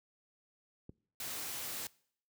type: click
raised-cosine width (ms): 3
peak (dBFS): -35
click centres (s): 0.894
type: noise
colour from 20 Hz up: white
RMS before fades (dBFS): -41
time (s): 1.2-1.87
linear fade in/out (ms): 2
effects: noise-tail reverb RT60 0.6 s tail -23 dB re dry + high-pass 60 Hz 12 dB/octave